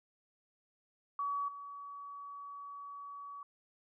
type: tone with level steps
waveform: sine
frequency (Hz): 1135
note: C#6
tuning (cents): +41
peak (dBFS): -33 / -44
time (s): 1.19-3.43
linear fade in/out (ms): 2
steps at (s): 1.48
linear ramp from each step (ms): 5
effects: none